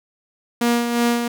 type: tone with tremolo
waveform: sawtooth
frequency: 237.4 Hz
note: A#3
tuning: 32 cents sharp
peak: -11 dBFS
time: 0.61-1.28 s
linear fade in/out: 5 ms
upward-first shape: sine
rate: 2.8 Hz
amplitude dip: 50%
effects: none